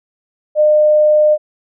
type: tone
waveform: sine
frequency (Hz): 606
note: D#5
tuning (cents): -46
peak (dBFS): -7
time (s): 0.55-1.38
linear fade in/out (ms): 50
effects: none